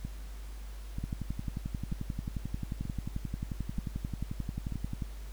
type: two click trains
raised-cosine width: 5 ms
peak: -24 / -22 dBFS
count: 6 / 46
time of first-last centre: 0.05-4.723 / 1.04-5.022 s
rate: 1.07 / 11.3 Hz
effects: added 50 Hz sine -40 dBFS peak until 5.32 s + pink hiss -55 dBFS RMS until 5.32 s